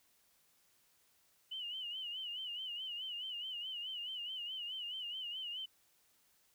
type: tone with vibrato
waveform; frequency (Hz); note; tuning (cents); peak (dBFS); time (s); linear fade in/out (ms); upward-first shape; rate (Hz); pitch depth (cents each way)
sine; 2960; F#7; 0; -40; 1.51-5.66; 10; sine; 4.7; 93
effects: white hiss -72 dBFS RMS until 6.54 s

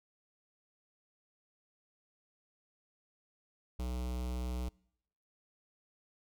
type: tone with notch filter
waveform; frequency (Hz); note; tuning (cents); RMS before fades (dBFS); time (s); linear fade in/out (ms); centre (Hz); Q
square; 61.74; B1; 0; -37; 3.79-4.69; 5; 1700; 1.5
effects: noise-tail reverb RT60 0.8 s tail -26 dB re dry

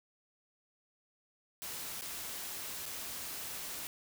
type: noise with dropouts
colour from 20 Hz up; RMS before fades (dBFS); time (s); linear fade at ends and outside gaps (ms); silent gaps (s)
white; -42; 1.62-3.87; 0; 2.011-2.02 / 2.856-2.862
effects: none

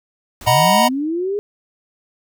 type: noise with exponential decay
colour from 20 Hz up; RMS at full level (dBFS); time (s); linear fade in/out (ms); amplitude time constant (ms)
pink; -35; 0.41-1.1; 2; 150
type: chord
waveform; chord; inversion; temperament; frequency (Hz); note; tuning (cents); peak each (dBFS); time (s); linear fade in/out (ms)
square; B major seventh; first; equal; 622.3 / 740 / 932.3 / 987.8; D#5 / F#5 / A#5 / B5; 0 / 0 / 0 / 0; -18; 0.46-0.89; 20
type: linear sweep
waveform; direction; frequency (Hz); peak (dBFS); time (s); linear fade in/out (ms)
sine; up; 110 to 419.5; -18; 0.47-1.39; 0
effects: none

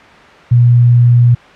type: tone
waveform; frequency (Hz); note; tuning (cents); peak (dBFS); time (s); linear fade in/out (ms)
sine; 120.7; B2; -39; -4; 0.51-1.35; 10
effects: white hiss -37 dBFS RMS until 1.55 s + low-pass 2000 Hz 12 dB/octave

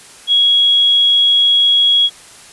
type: tone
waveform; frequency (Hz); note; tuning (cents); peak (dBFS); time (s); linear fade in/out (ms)
sine; 3322; G#7; 0; -8; 0.27-2.1; 50
effects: white hiss -39 dBFS RMS until 2.52 s + resampled to 24000 Hz

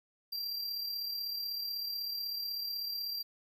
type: tone with amplitude modulation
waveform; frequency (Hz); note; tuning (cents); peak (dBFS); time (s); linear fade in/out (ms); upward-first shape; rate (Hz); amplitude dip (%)
square; 4731; D8; +12; -34; 0.32-3.23; 10; sine; 36.1; 40
effects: 11-bit

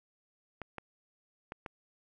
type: clicks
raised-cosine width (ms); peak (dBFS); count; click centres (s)
0.5; -25; 4; 0.617 / 0.783 / 1.521 / 1.662
effects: none

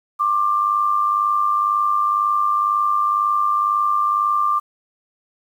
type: tone pair together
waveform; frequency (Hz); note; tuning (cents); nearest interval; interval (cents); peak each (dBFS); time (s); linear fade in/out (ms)
sine; 1082 / 1184; C#6 / D6; -42 / +14; major second; 156; -23 / -16; 0.19-4.6; 20
effects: 8-bit

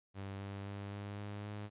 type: tone with pitch steps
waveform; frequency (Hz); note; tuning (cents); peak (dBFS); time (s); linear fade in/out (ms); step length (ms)
sawtooth; 98 / 99.14 / 100.29 / 101.46 / 102.63 / 103.83; G2 / G2 / G2 / G#2 / G#2 / G#2; 0 / +20 / +40 / -40 / -20 / 0; -38; 0.14-1.7; 50; 260
effects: resampled to 8000 Hz + 13-bit

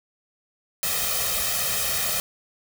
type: noise with comb filter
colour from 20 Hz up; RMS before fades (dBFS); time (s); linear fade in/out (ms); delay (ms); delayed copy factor
white; -25; 0.83-2.2; 0; 1.6; +0.95
effects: none

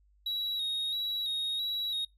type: tone with vibrato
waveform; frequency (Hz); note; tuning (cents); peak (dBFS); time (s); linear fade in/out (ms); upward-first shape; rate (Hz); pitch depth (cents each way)
triangle; 3818; A#7; +41; -29; 0.26-2.05; 5; square; 1.5; 34
effects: noise-tail reverb RT60 0.2 s tail -24 dB re dry + added 50 Hz sine -62 dBFS peak until 2.17 s

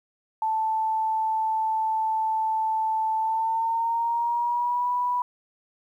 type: tone with pitch glide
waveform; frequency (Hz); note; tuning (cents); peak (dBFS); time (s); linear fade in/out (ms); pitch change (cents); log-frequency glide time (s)
sine; 880 to 982.1; A5 to B5; 0 to -10; -22; 0.42-5.22; 2; +190; 3.17-4.9
effects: 10-bit

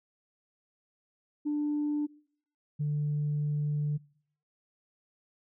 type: tone pair in turn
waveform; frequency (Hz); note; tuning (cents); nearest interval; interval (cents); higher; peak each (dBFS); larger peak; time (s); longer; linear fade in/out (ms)
sine; 295.9 / 147.95; D4 / D3; +13 / +13; octave; 1200; first; -26; neither; 1.45-2.07 / 2.79-3.98; second; 20
effects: noise-tail reverb RT60 0.6 s tail -24 dB re dry + tanh soft clip ceiling -24 dBFS

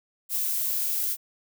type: noise with amplitude modulation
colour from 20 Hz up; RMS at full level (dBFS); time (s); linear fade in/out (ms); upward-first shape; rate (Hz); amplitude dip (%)
violet; -26; 0.29-1.17; 50; sine; 287; 25
effects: none

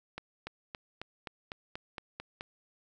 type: accelerating click train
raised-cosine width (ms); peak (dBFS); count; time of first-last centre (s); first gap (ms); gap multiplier
0.3; -23; 10; 0.18-2.409; 290; 0.96
effects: none

